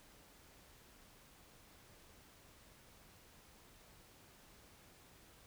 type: silence
effects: pink hiss -63 dBFS RMS until 5.46 s